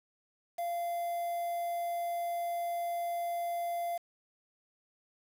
triangle tone with quantisation, 690 Hz, F5, 21 cents flat, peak -30 dBFS, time 0.58-3.98 s, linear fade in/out 10 ms, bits 8, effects none

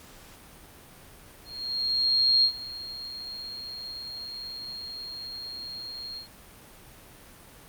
sine tone with ADSR envelope, 4241 Hz, C8, 23 cents sharp, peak -17 dBFS, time 1.44-6.28 s, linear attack 1000 ms, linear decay 75 ms, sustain -18 dB, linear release 110 ms, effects pink hiss -50 dBFS RMS until 7.68 s + Opus 48 kbps

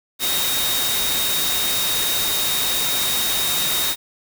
sine tone in noise, 3729 Hz, A#7, in tune, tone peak -23 dBFS, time 0.19-3.96 s, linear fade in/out 50 ms, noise white, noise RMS -22 dBFS, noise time 0.19-3.96 s, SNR -4 dB, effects none

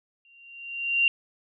sine tone with exponential growth, 2768 Hz, F7, 16 cents flat, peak -16 dBFS, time 0.25-1.08 s, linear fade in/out 1 ms, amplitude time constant 180 ms, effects none

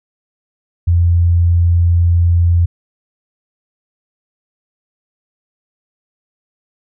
sine tone, 86 Hz, F2, 26 cents flat, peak -8 dBFS, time 0.87-2.66 s, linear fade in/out 10 ms, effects none

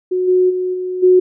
sine tone with level steps, 366.6 Hz, F#4, 16 cents flat, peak -14 / -9 / -16 / -19 / -6 dBFS, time 0.11-1.2 s, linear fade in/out 10 ms, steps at 0.27 / 0.49 / 0.73 / 1.02 s, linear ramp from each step 20 ms, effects none

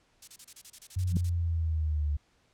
violet noise bursts, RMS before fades -38 dBFS, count 13, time 0.22-1.296 s, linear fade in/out 5 ms, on 56 ms, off 29 ms
sine linear sweep, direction down, 92.5 to 72.3 Hz, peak -26 dBFS, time 0.96-2.17 s, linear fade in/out 10 ms
sine tone with exponential growth, 172.1 Hz, F3, 25 cents flat, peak -21 dBFS, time 1.07-1.17 s, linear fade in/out 2 ms, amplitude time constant 21 ms
effects pink hiss -68 dBFS RMS until 2.53 s + low-pass 7000 Hz 12 dB/octave

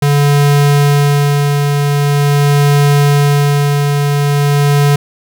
square tone with tremolo, 143.8 Hz, D3, 36 cents flat, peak -7 dBFS, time 0.02-4.96 s, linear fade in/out 5 ms, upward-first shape sine, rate 0.44 Hz, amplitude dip 35%, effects none

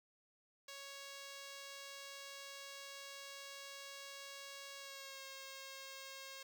5% pulse tone with pitch glide, 554.4 to 539.6 Hz, C#5 to C#5, 0 to -47 cents, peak -38 dBFS, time 0.68-6.43 s, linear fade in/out 5 ms, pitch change -47 cents, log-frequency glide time 4.77-5.23 s, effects none

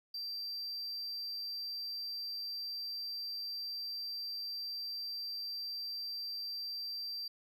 triangle tone, 4699 Hz, D8, in tune, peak -37 dBFS, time 0.14-7.28 s, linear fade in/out 5 ms, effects none

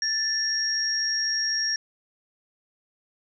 sine tone pair together, 1760 / 5588 Hz, A6 / F8, 0 / 0 cents, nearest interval octave + minor sixth, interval 2000 cents, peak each -29 / -24 dBFS, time 0.02-1.76 s, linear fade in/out 2 ms, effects none

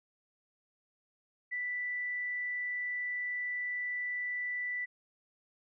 sine tone, 1975.5 Hz, B6, in tune, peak -33 dBFS, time 1.51-4.86 s, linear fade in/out 20 ms, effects none

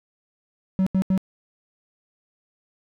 triangle tone bursts, 189.1 Hz, F#3, 38 cents sharp, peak -15 dBFS, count 3, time 0.79-1.177 s, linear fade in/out 0 ms, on 75 ms, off 81 ms, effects none

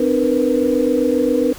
sine tone cluster, 258.6 / 302.1 / 469 / 496.4 Hz, C4 / D4 / A#4 / B4, -20 / +49 / +11 / +9 cents, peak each -19 dBFS, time 0-1.53 s, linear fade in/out 5 ms, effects pink hiss -37 dBFS RMS until 1.58 s

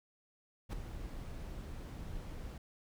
brown noise with ADSR envelope, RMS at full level -34 dBFS, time 0.69-2.58 s, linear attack 41 ms, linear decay 3 ms, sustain -10 dB, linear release 4 ms, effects none

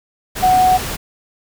sine tone in noise, 740 Hz, F#5, in tune, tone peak -9 dBFS, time 0.42-0.78 s, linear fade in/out 20 ms, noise pink, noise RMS -24 dBFS, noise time 0.35-0.97 s, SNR +12 dB, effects none

